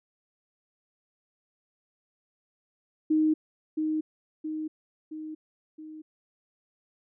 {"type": "tone with echo", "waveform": "sine", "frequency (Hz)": 311.1, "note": "D#4", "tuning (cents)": 0, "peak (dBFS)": -20, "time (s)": [3.1, 3.34], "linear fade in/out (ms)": 10, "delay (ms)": 670, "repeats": 4, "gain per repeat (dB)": -5, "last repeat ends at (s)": 6.02, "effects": []}